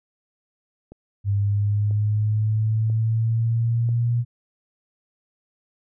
click train, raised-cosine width 2 ms, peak -28 dBFS, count 4, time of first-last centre 0.92-3.89 s, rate 1.01 Hz
sine linear sweep, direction up, 100 to 119.8 Hz, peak -18 dBFS, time 1.24-4.25 s, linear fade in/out 50 ms
effects none

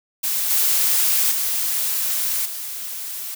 blue noise with level steps, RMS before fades -22 / -18 / -22 / -30 dBFS, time 0.23-3.35 s, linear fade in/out 10 ms, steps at 0.5 / 1.31 / 2.45 s, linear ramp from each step 10 ms, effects none

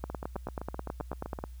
two click trains, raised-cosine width 1 ms, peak -23 / -20 dBFS, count 11 / 14, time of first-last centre 0.1-1.389 / 0.04-1.439 s, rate 7.76 / 9.29 Hz, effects added 61 Hz sine -42 dBFS peak until 1.6 s + white hiss -65 dBFS RMS until 1.6 s

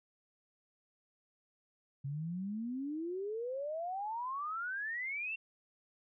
sine exponential sweep, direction up, 134.5 to 2743 Hz, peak -36 dBFS, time 2.04-5.36 s, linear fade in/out 10 ms, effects none

